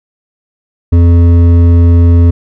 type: tone with hard clipping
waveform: triangle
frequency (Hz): 85.5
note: F2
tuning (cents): -36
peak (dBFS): -4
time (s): 0.92-2.31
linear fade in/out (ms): 10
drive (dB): 13
effects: none